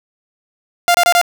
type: tone bursts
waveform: sawtooth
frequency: 698.5 Hz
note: F5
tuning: in tune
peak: -5 dBFS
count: 4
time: 0.88-1.214 s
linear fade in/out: 0 ms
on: 64 ms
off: 26 ms
effects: none